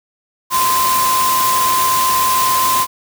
sine tone in noise, 1036 Hz, C6, 17 cents flat, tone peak -13 dBFS, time 0.5-2.87 s, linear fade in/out 50 ms, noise white, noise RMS -19 dBFS, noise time 0.5-2.87 s, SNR +3 dB, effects none

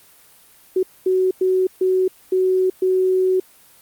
sine tone bursts at uneven times, 373 Hz, F#4, 14 cents sharp, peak -14 dBFS, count 6, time 0.76-0.83 / 1.06-1.31 / 1.41-1.67 / 1.81-2.08 / 2.32-2.7 / 2.82-3.4 s, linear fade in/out 5 ms, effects white hiss -50 dBFS RMS until 3.81 s + Opus 32 kbps

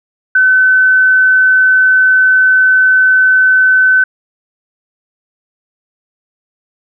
sine tone, 1518 Hz, F#6, 44 cents sharp, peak -5 dBFS, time 0.35-4.04 s, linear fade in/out 5 ms, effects none

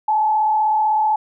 sine tone with frequency modulation, 860 Hz, A5, 40 cents flat, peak -14 dBFS, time 0.08-1.16 s, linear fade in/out 5 ms, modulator 35.9 Hz, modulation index 0.55, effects none

